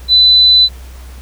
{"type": "tone", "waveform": "sine", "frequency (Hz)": 4000, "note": "B7", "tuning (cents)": 21, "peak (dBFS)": -4, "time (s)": [0.08, 0.69], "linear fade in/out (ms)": 50, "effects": ["added 63 Hz sine -29 dBFS peak until 1.21 s", "pink hiss -41 dBFS RMS until 1.21 s"]}